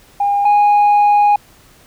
sine tone pair in turn, 809 / 825 Hz, G#5 / G#5, -46 / -12 cents, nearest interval unison, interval 34 cents, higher second, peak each -11 / -5 dBFS, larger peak second, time 0.2-0.45 / 0.45-1.36 s, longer second, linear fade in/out 5 ms, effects tanh soft clip ceiling -7 dBFS + pink hiss -47 dBFS RMS until 1.86 s

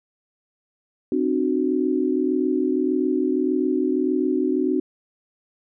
sine chord, C diminished, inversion none, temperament equal with one note detuned, 261.6 / 303.3 / 370 Hz, C4 / Eb4 / Gb4, 0 / -44 / 0 cents, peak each -23 dBFS, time 1.12-4.8 s, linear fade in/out 2 ms, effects none

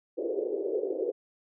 white band-pass noise, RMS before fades -31 dBFS, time 0.17-1.12 s, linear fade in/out 20 ms, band 370 to 480 Hz, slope 48 dB/octave, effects none

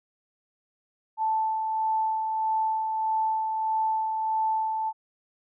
sine tone with tremolo, 879 Hz, A5, 2 cents flat, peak -22 dBFS, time 1.17-4.93 s, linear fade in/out 50 ms, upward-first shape sine, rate 1.6 Hz, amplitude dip 35%, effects none

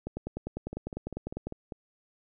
two click trains, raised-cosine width 2 ms, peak -24 / -21 dBFS, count 6 / 15, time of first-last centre 0.73-1.722 / 0.07-1.47 s, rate 5.04 / 10 Hz, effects none

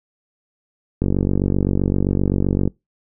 click train, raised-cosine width 3 ms, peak -5 dBFS, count 80, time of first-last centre 1.02-2.676 s, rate 47.7 Hz, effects noise-tail reverb RT60 0.2 s tail -25 dB re dry

